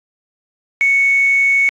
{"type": "tone with quantisation", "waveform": "sine", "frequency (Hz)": 2217, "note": "C#7", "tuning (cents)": 0, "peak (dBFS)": -10, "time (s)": [0.81, 1.69], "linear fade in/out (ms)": 0, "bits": 5, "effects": ["low-pass 8000 Hz 12 dB/octave", "AAC 64 kbps"]}